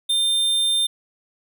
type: tone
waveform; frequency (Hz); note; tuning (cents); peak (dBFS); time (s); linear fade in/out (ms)
square; 3600; A7; +39; -18; 0.09-0.87; 10
effects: none